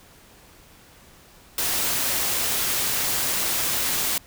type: noise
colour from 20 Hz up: white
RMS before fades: -24 dBFS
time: 1.58-4.18 s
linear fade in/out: 2 ms
effects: pink hiss -51 dBFS RMS until 4.26 s